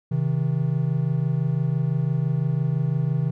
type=tone pair together; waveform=triangle; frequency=132.76 / 158.7 Hz; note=C3 / D#3; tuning=+26 / +35 cents; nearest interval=minor third; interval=309 cents; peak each=-21 dBFS; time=0.11-3.31 s; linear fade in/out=10 ms; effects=none